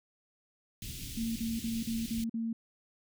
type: band-stop noise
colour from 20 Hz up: pink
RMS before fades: -42 dBFS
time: 0.82-2.24 s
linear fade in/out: 2 ms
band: 260 to 2700 Hz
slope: 24 dB/octave
type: tone bursts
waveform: sine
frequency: 227.6 Hz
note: A#3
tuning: 41 cents flat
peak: -31 dBFS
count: 6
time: 1.17-2.53 s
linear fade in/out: 5 ms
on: 190 ms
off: 44 ms
effects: none

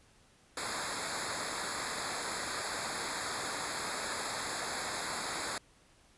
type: noise with comb filter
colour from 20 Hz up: pink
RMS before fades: -37 dBFS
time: 0.57-5.58 s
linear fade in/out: 2 ms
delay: 0.34 ms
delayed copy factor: -1
effects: pink hiss -64 dBFS RMS until 6.17 s + resampled to 24000 Hz

